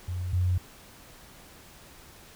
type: tone pair in turn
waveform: sine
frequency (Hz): 89.8 / 90.37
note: F2 / F#2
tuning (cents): +49 / -40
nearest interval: unison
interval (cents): 11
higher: second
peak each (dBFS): -29 / -22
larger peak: second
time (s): 0.08-0.33 / 0.33-0.58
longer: neither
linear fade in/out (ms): 5
effects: pink hiss -51 dBFS RMS until 2.35 s